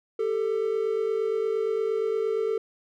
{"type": "tone pair together", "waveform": "triangle", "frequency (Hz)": [396.5, 445.1], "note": ["G4", "A4"], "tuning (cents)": [20, 20], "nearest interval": "major second", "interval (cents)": 200, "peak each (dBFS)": [-27, -23], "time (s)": [0.19, 2.58], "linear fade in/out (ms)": 5, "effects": []}